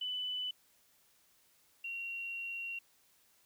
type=tone pair in turn; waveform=sine; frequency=2994 / 2748 Hz; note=F#7 / F7; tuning=+20 / -29 cents; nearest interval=minor second; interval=149 cents; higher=first; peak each=-35 / -38 dBFS; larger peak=first; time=0.01-0.51 / 1.84-2.79 s; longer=second; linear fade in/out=5 ms; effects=white hiss -69 dBFS RMS until 3.45 s